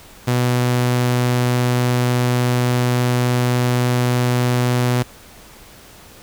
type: tone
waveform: sawtooth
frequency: 123.47 Hz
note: B2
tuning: in tune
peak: -11 dBFS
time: 0.27-5.03 s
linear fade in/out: 10 ms
effects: pink hiss -43 dBFS RMS until 6.22 s